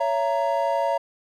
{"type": "chord", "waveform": "triangle", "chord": "A# diminished", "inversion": "first", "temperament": "just", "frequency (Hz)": [559.4, 671.3, 932.3], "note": ["C#5", "E5", "A#5"], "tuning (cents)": [16, 31, 0], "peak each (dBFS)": -23, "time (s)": [0, 0.98], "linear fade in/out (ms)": 10, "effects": []}